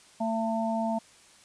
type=harmonic tone; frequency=224.4 Hz; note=A3; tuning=34 cents sharp; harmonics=1 / 3 / 4; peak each=-29 / -30 / -33 dBFS; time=0.2-0.99 s; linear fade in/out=10 ms; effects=white hiss -56 dBFS RMS until 1.44 s + resampled to 22050 Hz